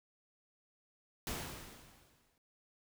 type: noise with exponential decay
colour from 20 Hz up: pink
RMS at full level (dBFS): -38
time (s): 1.27-2.38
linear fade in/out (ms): 1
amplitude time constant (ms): 240
effects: none